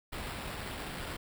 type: noise with sample-and-hold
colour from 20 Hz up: pink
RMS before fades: -40 dBFS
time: 0.12-1.17 s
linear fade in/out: 10 ms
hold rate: 6300 Hz
effects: none